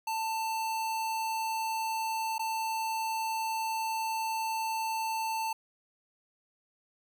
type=tone with dropouts; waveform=square; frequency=890 Hz; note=A5; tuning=20 cents sharp; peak=-31 dBFS; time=0.07-5.53 s; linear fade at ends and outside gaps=5 ms; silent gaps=2.382-2.393 s; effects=none